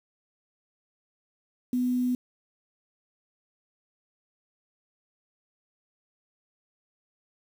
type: tone with quantisation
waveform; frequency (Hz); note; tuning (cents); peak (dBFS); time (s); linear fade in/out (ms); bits
sine; 249; B3; +14; -23; 1.73-2.15; 2; 8
effects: none

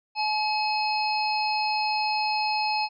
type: harmonic tone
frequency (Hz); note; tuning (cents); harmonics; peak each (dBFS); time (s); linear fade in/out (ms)
853; G#5; +46; 1 / 3 / 5 / 6; -25 / -30 / -32 / -33; 0.15-2.89; 50
effects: none

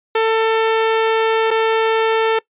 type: tone with dropouts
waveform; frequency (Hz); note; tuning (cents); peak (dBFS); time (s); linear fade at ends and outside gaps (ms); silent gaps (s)
sawtooth; 446.2; A4; +24; -9; 0.15-2.39; 5; 1.507-1.511
effects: noise-tail reverb RT60 0.1 s tail -22 dB re dry + resampled to 8000 Hz

